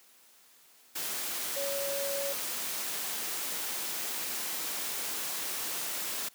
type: tone in noise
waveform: sine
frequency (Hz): 559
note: C#5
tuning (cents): +14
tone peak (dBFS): -33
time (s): 1.56-2.33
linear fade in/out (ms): 10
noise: white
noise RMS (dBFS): -35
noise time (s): 0.95-6.29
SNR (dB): -1
effects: white hiss -60 dBFS RMS until 6.34 s + high-pass 200 Hz 12 dB/octave